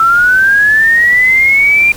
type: linear sweep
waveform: sine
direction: up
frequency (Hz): 1318.5 to 2400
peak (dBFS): -5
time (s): 0-1.92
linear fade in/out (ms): 2
effects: pink hiss -30 dBFS RMS until 1.96 s